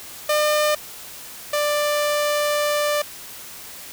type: tone pair in turn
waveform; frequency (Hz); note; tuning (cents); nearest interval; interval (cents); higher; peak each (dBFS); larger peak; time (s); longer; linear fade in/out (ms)
sawtooth; 602 / 591; D5 / D5; +43 / +11; unison; 32; first; -13 / -15; first; 0.29-0.75 / 1.53-3.02; second; 5
effects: white hiss -38 dBFS RMS until 3.92 s